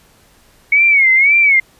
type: tone with vibrato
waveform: sine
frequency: 2208 Hz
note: C#7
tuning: 7 cents flat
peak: -7 dBFS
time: 0.72-1.6 s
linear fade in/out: 5 ms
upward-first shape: sine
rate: 1.9 Hz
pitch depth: 120 cents each way
effects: pink hiss -50 dBFS RMS until 1.79 s + resampled to 32000 Hz